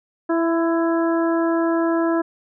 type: harmonic tone with a mistuned harmonic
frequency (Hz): 331.9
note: E4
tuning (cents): +12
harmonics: 1 / 2 / 3 / 4 / 5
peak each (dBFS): -18 / -24 / -28 / -30 / -32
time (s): 0.29-2.22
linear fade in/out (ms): 10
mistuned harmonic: 3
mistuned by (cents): +17
effects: none